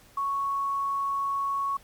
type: tone with quantisation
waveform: sine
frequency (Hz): 1108.7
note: C#6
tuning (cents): 0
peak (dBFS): -25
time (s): 0.17-1.77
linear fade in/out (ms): 5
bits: 9
effects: pink hiss -56 dBFS RMS until 1.83 s + MP3 96 kbps